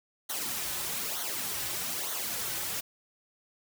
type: noise with flanger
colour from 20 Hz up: white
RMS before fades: -34 dBFS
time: 0.29-2.81 s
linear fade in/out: 10 ms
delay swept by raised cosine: 0.39 to 4.39 ms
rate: 1.1 Hz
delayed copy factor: -0.7
effects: none